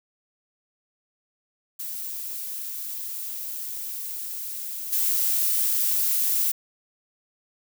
violet noise with level steps, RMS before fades -33 / -23 dBFS, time 1.79-6.52 s, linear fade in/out 10 ms, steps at 4.92 s, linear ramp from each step 10 ms, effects none

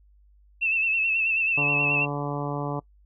sine tone with vibrato, 2653 Hz, E7, 10 cents sharp, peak -21 dBFS, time 0.61-2.06 s, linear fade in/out 20 ms, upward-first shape sine, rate 9.3 Hz, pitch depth 51 cents each way
harmonic tone, 144.2 Hz, D3, 31 cents flat, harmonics 1 / 2 / 3 / 4 / 5 / 6 / 7 / 8, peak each -30 / -33 / -35 / -36 / -37 / -38 / -38 / -39 dBFS, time 1.57-2.8 s, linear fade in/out 10 ms
effects noise-tail reverb RT60 0.1 s tail -23 dB re dry + added 50 Hz sine -54 dBFS peak until 3.05 s

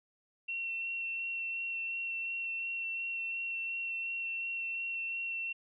sine tone with vibrato, 2716 Hz, F7, 49 cents flat, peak -34 dBFS, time 0.48-5.53 s, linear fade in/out 10 ms, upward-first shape sine, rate 2.8 Hz, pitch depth 11 cents each way, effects none

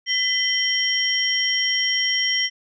sine tone cluster, 2003 / 3114 / 5580 Hz, B6 / G7 / F8, +24 / -12 / -2 cents, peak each -23 dBFS, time 0.06-2.5 s, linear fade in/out 50 ms, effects none

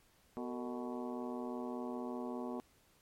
harmonic tone with a mistuned harmonic, 123.47 Hz, B2, in tune, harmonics 2 / 3 / 4 / 5 / 6 / 7 / 8 / 9, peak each -41 / -45 / -47 / -49 / -51 / -52 / -53 / -54 dBFS, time 0.37-2.6 s, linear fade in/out 0 ms, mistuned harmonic 4, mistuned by -140 cents, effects pink hiss -69 dBFS RMS until 3.01 s + MP3 64 kbps

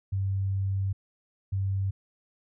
sine tone bursts at uneven times, 97.1 Hz, G2, 16 cents flat, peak -25 dBFS, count 2, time 0.12-0.93 / 1.52-1.91 s, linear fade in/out 10 ms, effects none

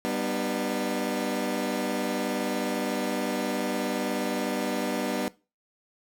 20% pulse chord, G augmented, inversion none, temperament equal with one note detuned, 196 / 246.9 / 303.7 Hz, G3 / B3 / D#4, 0 / 0 / -42 cents, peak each -28 / -25 / -27 dBFS, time 0.05-5.28 s, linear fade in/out 0 ms, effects noise-tail reverb RT60 0.3 s tail -20 dB re dry

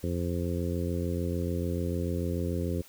harmonic tone, 86.8 Hz, F2, 10 cents flat, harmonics 1 / 2 / 3 / 4 / 5 / 6, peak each -31 / -34 / -36 / -37 / -38 / -39 dBFS, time 0.03-2.82 s, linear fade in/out 10 ms, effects white hiss -54 dBFS RMS until 2.88 s

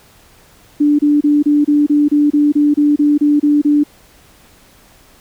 sine tone bursts, 293.7 Hz, D4, in tune, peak -8 dBFS, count 14, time 0.8-3.837 s, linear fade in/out 10 ms, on 190 ms, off 29 ms, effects pink hiss -47 dBFS RMS until 5.2 s

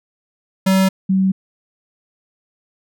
square / sine tone pair in turn, 190.5 / 190.5 Hz, G3 / G3, -49 / -49 cents, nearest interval unison, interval 0 cents, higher neither, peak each -12 dBFS, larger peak neither, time 0.66-0.89 / 1.09-1.32 s, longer neither, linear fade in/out 10 ms, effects none

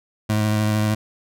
25% pulse tone with vibrato, 106.9 Hz, A2, 49 cents flat, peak -14 dBFS, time 0.29-0.95 s, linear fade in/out 10 ms, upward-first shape sine, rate 13 Hz, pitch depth 18 cents each way, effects none

